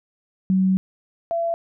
sine tone pair in turn, 188.6 / 674 Hz, F#3 / E5, +33 / +38 cents, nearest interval octave + minor seventh, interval 2205 cents, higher second, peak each -15 / -20 dBFS, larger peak first, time 0.5-0.77 / 1.31-1.54 s, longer first, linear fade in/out 0 ms, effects none

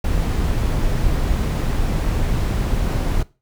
brown noise, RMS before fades -19 dBFS, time 0.04-3.23 s, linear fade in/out 5 ms, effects noise-tail reverb RT60 0.3 s tail -20 dB re dry

